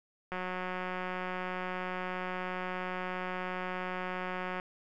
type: click train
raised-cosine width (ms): 0.5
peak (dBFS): -22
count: 784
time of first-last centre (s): 0.32-4.599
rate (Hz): 183
effects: none